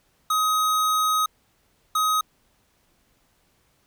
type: tone bursts at uneven times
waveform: square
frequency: 1260 Hz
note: D#6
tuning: 21 cents sharp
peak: -20 dBFS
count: 2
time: 0.3-1.26 / 1.95-2.21 s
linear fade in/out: 5 ms
effects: pink hiss -65 dBFS RMS until 3.86 s